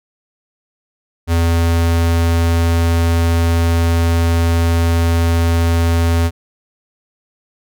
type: tone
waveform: square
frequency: 83.9 Hz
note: E2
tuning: 31 cents sharp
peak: -12 dBFS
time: 1.27-6.31 s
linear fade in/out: 50 ms
effects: none